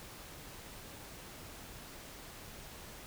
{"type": "silence", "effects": ["pink hiss -50 dBFS RMS until 3.06 s"]}